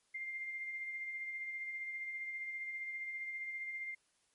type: tone with tremolo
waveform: sine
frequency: 2104 Hz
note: C7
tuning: 9 cents sharp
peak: -38 dBFS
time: 0.14-3.95 s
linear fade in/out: 10 ms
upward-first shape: sine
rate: 15 Hz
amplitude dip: 35%
effects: white hiss -75 dBFS RMS until 4.34 s + MP3 48 kbps